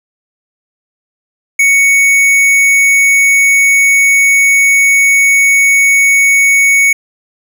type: tone with tanh clipping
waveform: sine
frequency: 2225 Hz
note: C#7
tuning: 6 cents sharp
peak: -7 dBFS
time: 1.59-6.93 s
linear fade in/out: 5 ms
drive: 15 dB
effects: none